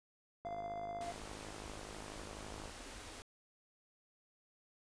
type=click train; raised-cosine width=1 ms; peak=-35 dBFS; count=118; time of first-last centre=0.45-2.696 s; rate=52.1 Hz
type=tone with tremolo; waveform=triangle; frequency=692 Hz; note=F5; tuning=16 cents flat; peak=-37 dBFS; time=0.45-1.12 s; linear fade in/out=5 ms; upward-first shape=triangle; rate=16 Hz; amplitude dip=45%
type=band-stop noise; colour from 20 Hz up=pink; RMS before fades=-50 dBFS; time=1.01-3.22 s; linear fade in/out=0 ms; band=110 to 220 Hz; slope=48 dB/octave
effects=resampled to 22050 Hz